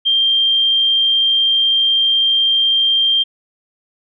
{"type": "tone", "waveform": "sine", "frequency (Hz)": 3178, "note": "G7", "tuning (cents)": 23, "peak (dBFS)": -11, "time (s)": [0.05, 3.24], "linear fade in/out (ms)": 20, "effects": []}